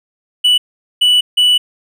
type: tone bursts at uneven times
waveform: triangle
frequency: 2960 Hz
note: F#7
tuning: in tune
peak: -6 dBFS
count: 3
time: 0.44-0.58 / 1.01-1.21 / 1.37-1.58 s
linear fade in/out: 10 ms
effects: none